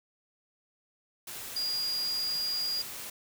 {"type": "tone in noise", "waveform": "sine", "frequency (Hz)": 4840, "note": "D#8", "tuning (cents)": -49, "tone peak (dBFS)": -29, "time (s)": [1.56, 2.82], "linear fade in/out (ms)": 5, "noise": "white", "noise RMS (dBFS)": -41, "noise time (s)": [1.27, 3.1], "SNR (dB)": 9, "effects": []}